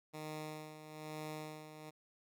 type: tone with tremolo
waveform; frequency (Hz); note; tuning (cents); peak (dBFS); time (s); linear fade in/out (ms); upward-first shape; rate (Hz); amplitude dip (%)
10% pulse; 154.3; D#3; -14; -34; 0.13-1.91; 20; sine; 1.1; 65
effects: none